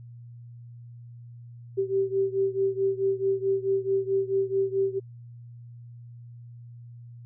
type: beating tone pair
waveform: sine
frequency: 387.1 / 391.7 Hz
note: G4 / G4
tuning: -22 / -1 cents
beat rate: 4.6 Hz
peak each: -25 / -27 dBFS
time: 1.77-5 s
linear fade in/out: 20 ms
effects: added 119 Hz sine -42 dBFS peak until 7.25 s